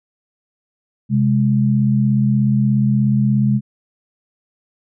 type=tone pair together; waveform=sine; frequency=130.81 / 207.6 Hz; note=C3 / G#3; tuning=0 / 0 cents; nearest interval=minor sixth; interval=800 cents; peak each=-15 dBFS; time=1.09-3.61 s; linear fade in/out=50 ms; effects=none